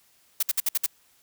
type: noise bursts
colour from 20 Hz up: blue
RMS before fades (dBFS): -23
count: 6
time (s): 0.4-0.863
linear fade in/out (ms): 5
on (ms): 28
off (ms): 59
effects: white hiss -62 dBFS RMS until 1.22 s